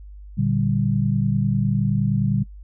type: chord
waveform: sine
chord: G minor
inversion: first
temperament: equal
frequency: 116.54 / 146.83 / 196 Hz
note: Bb2 / D3 / G3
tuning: 0 / 0 / 0 cents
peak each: -22 dBFS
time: 0.37-2.44 s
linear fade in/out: 20 ms
effects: noise-tail reverb RT60 0.1 s tail -23 dB re dry + added 50 Hz sine -37 dBFS peak until 2.63 s